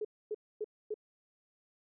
sine tone bursts, 425.7 Hz, G#4, 43 cents sharp, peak -33 dBFS, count 4, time 0.01-0.942 s, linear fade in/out 5 ms, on 38 ms, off 260 ms, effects none

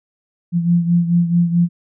sine beating tone pair, 171.3 / 175.9 Hz, F3 / F3, -33 / +13 cents, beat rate 4.6 Hz, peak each -13 / -19 dBFS, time 0.52-1.69 s, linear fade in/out 50 ms, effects none

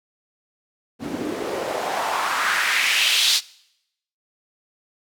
white noise with band-pass filter sweep, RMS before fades -22 dBFS, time 0.99-3.41 s, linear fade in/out 50 ms, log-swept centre 230 to 4400 Hz, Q 2.4, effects noise-tail reverb RT60 0.8 s tail -22 dB re dry

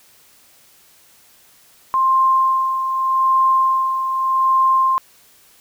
sine tone with tremolo, 1054 Hz, C6, 12 cents sharp, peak -11 dBFS, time 1.94-4.98 s, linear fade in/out 0 ms, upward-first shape sine, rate 0.83 Hz, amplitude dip 55%, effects white hiss -51 dBFS RMS until 5.6 s

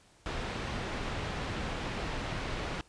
pink low-pass noise, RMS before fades -36 dBFS, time 0.26-2.81 s, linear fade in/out 0 ms, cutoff 3400 Hz, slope 12 dB/octave, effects pink hiss -62 dBFS RMS until 2.88 s + resampled to 22050 Hz

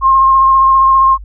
sine tone with vibrato, 1067 Hz, C6, 34 cents sharp, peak -5 dBFS, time 0.01-1.18 s, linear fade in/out 50 ms, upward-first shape sine, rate 15 Hz, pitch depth 14 cents each way, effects added 50 Hz sine -27 dBFS peak until 1.24 s

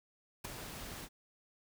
pink noise with ADSR envelope, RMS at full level -38 dBFS, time 0.44-1.09 s, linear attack 10 ms, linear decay 10 ms, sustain -8 dB, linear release 55 ms, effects none

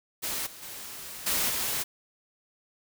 white noise with level steps, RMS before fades -32 / -46 / -41 / -27 / -30 dBFS, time 0.22-1.84 s, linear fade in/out 20 ms, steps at 0.46 / 0.62 / 1.26 / 1.49 s, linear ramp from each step 10 ms, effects none

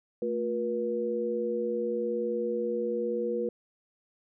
sine tone cluster, 222.5 / 358.4 / 479.4 Hz, A3 / F4 / A#4, +20 / +45 / +48 cents, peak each -35 / -34 / -29 dBFS, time 0.22-3.49 s, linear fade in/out 2 ms, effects none

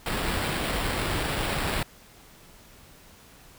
pink noise with sample-and-hold, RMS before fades -28 dBFS, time 0.06-1.83 s, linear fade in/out 2 ms, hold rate 6300 Hz, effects pink hiss -52 dBFS RMS until 3.58 s

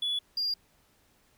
triangle tone pair in turn, 3416 / 4806 Hz, G#7 / D8, +48 / +39 cents, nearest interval tritone, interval 591 cents, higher second, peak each -25 dBFS, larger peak neither, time 0.02-0.19 / 0.37-0.54 s, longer neither, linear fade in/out 5 ms, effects tanh soft clip ceiling -23 dBFS + pink hiss -66 dBFS RMS until 1.37 s

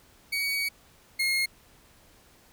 30% pulse tone pair in turn, 2252 / 2149 Hz, C#7 / C7, +27 / +46 cents, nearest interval minor second, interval 81 cents, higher first, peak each -24 / -21 dBFS, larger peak second, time 0.32-0.69 / 1.19-1.46 s, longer first, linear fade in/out 10 ms, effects pink hiss -58 dBFS RMS until 2.52 s

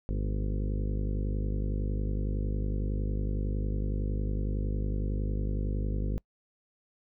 harmonic tone with a mistuned harmonic, 50.9 Hz, G#1, 34 cents flat, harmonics 1 / 2 / 3 / 4 / 5 / 6 / 7 / 8 / 9 / 10, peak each -29 / -35 / -39 / -41 / -43 / -45 / -46 / -47 / -48 / -49 dBFS, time 0.09-6.18 s, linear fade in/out 0 ms, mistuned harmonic 4, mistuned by +65 cents, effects noise-tail reverb RT60 0.1 s tail -25 dB re dry

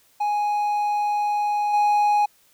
triangle tone with level steps, 830.6 Hz, G#5, in tune, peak -18 / -14 dBFS, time 0.2-2.26 s, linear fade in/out 10 ms, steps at 1.73 s, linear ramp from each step 10 ms, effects white hiss -59 dBFS RMS until 2.53 s

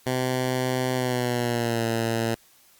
10% pulse tone with pitch glide, 127.9 to 114.61 Hz, C3 to A#2, -39 to -29 cents, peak -15 dBFS, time 0.06-2.35 s, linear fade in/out 10 ms, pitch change -190 cents, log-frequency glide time 0.94-1.85 s, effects white hiss -57 dBFS RMS until 2.79 s + Opus 48 kbps

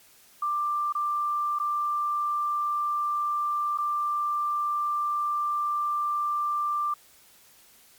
sine tone with dropouts, 1183 Hz, D6, 12 cents sharp, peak -24 dBFS, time 0.42-6.94 s, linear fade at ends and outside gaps 5 ms, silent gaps 0.925-0.95 / 1.588-1.598 / 3.776-3.784 s, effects white hiss -56 dBFS RMS until 7.98 s + MP3 96 kbps

